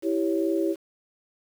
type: chord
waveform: sine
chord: C# diminished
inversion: first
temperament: equal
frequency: 329.6 / 392 / 554.4 Hz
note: E4 / G4 / C#5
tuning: 0 / 0 / 0 cents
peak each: -24 / -27 / -30 dBFS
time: 0.02-0.76 s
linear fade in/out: 50 ms
effects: 8-bit